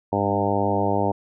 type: harmonic tone with a mistuned harmonic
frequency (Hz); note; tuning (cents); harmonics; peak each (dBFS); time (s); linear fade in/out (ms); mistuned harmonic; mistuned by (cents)
100.7; G2; +47; 1 / 2 / 3 / 4 / 5 / 6 / 7 / 8 / 9; -28 / -28 / -28 / -28 / -28 / -28 / -28 / -28 / -28; 0.12-1.12; 10; 2; +20
effects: none